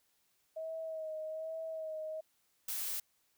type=tone with vibrato; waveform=sine; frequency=636 Hz; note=D#5; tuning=38 cents sharp; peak=-38 dBFS; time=0.56-2.21 s; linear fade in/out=10 ms; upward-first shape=sine; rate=1.2 Hz; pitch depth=30 cents each way
type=noise; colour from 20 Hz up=blue; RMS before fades=-38 dBFS; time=2.68-3 s; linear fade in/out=5 ms
effects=white hiss -75 dBFS RMS until 3.37 s